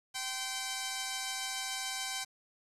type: tone pair together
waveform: 5% pulse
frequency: 774 / 1034.3 Hz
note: G5 / C6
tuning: -22 / -20 cents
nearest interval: perfect fourth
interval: 502 cents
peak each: -24 / -28 dBFS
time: 0.14-2.25 s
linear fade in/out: 20 ms
effects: low-pass 10000 Hz 12 dB/octave + 10-bit